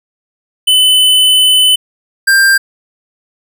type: tone pair in turn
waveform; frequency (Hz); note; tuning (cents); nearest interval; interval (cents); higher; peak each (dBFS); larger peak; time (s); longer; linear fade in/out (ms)
square; 3017 / 1587.6; F#7 / G6; +33 / +22; major seventh; 1111; first; -6; neither; 0.67-1.76 / 2.27-2.58; first; 10
effects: none